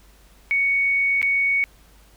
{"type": "tone with dropouts", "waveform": "sine", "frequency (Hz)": 2228, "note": "C#7", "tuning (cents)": 8, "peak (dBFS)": -17, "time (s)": [0.51, 1.64], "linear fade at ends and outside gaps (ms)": 0, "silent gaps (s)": [1.216, 1.228], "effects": ["added 50 Hz sine -51 dBFS peak until 2.16 s", "pink hiss -55 dBFS RMS until 2.16 s"]}